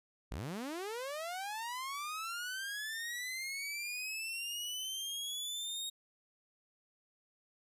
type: linear sweep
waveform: sawtooth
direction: up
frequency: 39.74 to 3757 Hz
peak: -35 dBFS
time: 0.31-5.9 s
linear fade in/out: 10 ms
effects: resampled to 32000 Hz